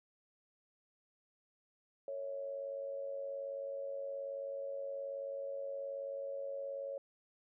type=tone with amplitude modulation; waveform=sine; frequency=553 Hz; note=C#5; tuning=4 cents flat; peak=-36 dBFS; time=2.08-6.98 s; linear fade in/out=2 ms; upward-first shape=sine; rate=98.8 Hz; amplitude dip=60%; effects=none